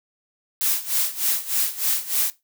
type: noise with tremolo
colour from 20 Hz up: blue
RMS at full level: -20 dBFS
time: 0.61-2.3 s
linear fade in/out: 0 ms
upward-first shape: sine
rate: 3.3 Hz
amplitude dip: 85%
effects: noise-tail reverb RT60 0.2 s tail -17 dB re dry

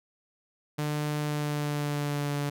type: tone with pitch glide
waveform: sawtooth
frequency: 149.3 to 144.21 Hz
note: D3 to D3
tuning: +29 to -31 cents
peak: -24 dBFS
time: 0.78-2.5 s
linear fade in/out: 10 ms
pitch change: -60 cents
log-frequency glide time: 1.19-2.35 s
effects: none

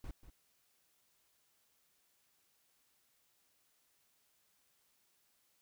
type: noise with echo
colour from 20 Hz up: brown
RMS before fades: -44 dBFS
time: 0.04-0.11 s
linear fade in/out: 2 ms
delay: 190 ms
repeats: 1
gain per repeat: -12 dB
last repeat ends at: 0.3 s
effects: white hiss -75 dBFS RMS until 5.61 s

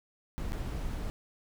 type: noise with dropouts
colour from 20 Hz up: brown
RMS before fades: -35 dBFS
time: 0.38-1.1 s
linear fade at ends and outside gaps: 0 ms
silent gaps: 0.521-0.531 s
effects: none

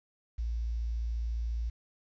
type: tone with quantisation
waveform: sine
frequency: 57.2 Hz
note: A#1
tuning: 32 cents flat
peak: -30 dBFS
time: 0.38-1.7 s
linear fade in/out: 10 ms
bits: 10
effects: resampled to 16000 Hz

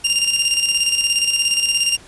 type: tone with tremolo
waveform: 20% pulse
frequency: 2794 Hz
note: F7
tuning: in tune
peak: -9 dBFS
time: 0.04-1.97 s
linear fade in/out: 10 ms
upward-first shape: square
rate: 17 Hz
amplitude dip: 50%
effects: pink hiss -44 dBFS RMS until 2.07 s + resampled to 24000 Hz

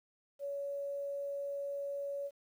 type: tone with quantisation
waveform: sine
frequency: 563 Hz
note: C#5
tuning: 27 cents sharp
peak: -36 dBFS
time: 0.39-2.31 s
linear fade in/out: 50 ms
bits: 11
effects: none

